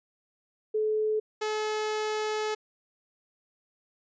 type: tone pair in turn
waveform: sine / sawtooth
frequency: 430.8 / 429 Hz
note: A4 / A4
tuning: -37 / -44 cents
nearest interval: unison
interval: 7 cents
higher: first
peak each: -24 dBFS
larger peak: neither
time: 0.74-1.2 / 1.41-2.55 s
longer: second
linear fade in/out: 10 ms
effects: resampled to 16000 Hz